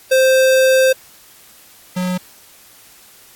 square tone pair in turn, 523.3 / 181.94 Hz, C5 / F#3, 0 / -29 cents, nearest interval octave + tritone, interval 1829 cents, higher first, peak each -10 / -18 dBFS, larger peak first, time 0.11-0.93 / 1.96-2.18 s, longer first, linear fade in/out 10 ms, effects white hiss -45 dBFS RMS until 3.35 s + AAC 64 kbps

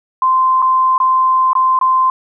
sine tone with dropouts, 1039 Hz, C6, 12 cents flat, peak -9 dBFS, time 0.22-2.1 s, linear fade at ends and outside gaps 2 ms, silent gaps 0.62-0.624 / 0.98-1.001 / 1.532-1.552 / 1.79-1.812 s, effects none

